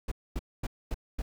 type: noise bursts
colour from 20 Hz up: brown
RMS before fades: -31 dBFS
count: 5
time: 0.08-1.22 s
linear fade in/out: 5 ms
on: 36 ms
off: 240 ms
effects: none